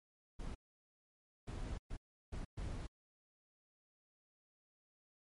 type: noise bursts at uneven times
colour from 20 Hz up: brown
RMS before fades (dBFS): -43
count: 5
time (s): 0.39-0.55 / 1.47-1.78 / 1.9-1.97 / 2.32-2.45 / 2.57-2.87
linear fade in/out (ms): 10
effects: MP3 48 kbps